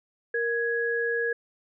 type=tone pair together; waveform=sine; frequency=467.5 / 1666 Hz; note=A#4 / G#6; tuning=+5 / +5 cents; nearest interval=octave + minor seventh; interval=2200 cents; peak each=-27 dBFS; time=0.34-1.33 s; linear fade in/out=5 ms; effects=none